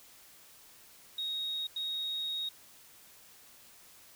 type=tone bursts at uneven times; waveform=triangle; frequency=3758 Hz; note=A#7; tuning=13 cents sharp; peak=-30 dBFS; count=2; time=1.18-1.67 / 1.76-2.49 s; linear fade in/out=5 ms; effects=tanh soft clip ceiling -30 dBFS + white hiss -57 dBFS RMS until 4.15 s